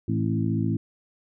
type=harmonic tone with a mistuned harmonic; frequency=54.8 Hz; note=A1; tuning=6 cents flat; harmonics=2 / 3 / 4 / 5 / 6; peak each=-26 / -28 / -29 / -30 / -31 dBFS; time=0.08-0.77 s; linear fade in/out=5 ms; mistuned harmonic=5; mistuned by=-34 cents; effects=none